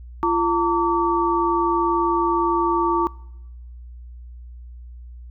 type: tone cluster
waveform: sine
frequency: 342.8 / 909 / 1150 Hz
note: F4 / A#5 / D6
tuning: -32 / -44 / -37 cents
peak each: -21 dBFS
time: 0.23-3.07 s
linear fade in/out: 0 ms
effects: noise-tail reverb RT60 0.9 s tail -24 dB re dry + added 60 Hz sine -36 dBFS peak until 5.3 s